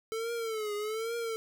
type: tone with vibrato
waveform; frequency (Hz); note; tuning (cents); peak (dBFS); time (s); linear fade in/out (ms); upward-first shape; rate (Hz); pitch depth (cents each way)
square; 440.5; A4; +2; -33; 0.12-1.36; 0; triangle; 1.2; 120
effects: none